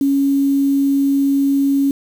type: tone with quantisation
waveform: sine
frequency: 277.2 Hz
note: C#4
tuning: in tune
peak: -12 dBFS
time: 0.01-1.91 s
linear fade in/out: 2 ms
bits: 6
effects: none